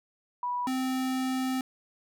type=tone pair in turn; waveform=sine / square; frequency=980 / 259.6 Hz; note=B5 / C4; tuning=-14 / -13 cents; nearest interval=octave + major seventh; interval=2299 cents; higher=first; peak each=-28 / -28 dBFS; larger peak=neither; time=0.43-0.67 / 0.67-1.61 s; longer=second; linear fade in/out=2 ms; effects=none